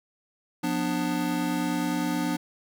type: chord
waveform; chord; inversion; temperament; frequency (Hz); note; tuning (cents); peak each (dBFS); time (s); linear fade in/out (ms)
square; B diminished; second; just; 177.8 / 246.9 / 296.3; F3 / B3 / D4; +31 / 0 / +15; -32 / -31 / -29; 0.63-2.37; 10
effects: 10-bit